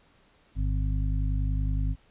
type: harmonic tone with a mistuned harmonic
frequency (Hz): 50.7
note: G#1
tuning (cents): -41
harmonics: 1 / 2 / 3 / 5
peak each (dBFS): -25 / -31 / -35 / -39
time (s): 0.55-1.96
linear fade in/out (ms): 50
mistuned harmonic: 5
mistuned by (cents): +35
effects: pink hiss -62 dBFS RMS until 2.1 s + resampled to 8000 Hz